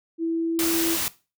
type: tone with pitch glide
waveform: sine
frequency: 329.6 to 332.1 Hz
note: E4 to E4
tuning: 0 to +13 cents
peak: -22 dBFS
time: 0.18-0.98 s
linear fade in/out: 50 ms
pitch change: +13 cents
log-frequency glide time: 0.31-0.83 s
type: noise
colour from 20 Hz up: white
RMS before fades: -26 dBFS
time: 0.59-1.08 s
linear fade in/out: 0 ms
effects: noise-tail reverb RT60 0.3 s tail -18 dB re dry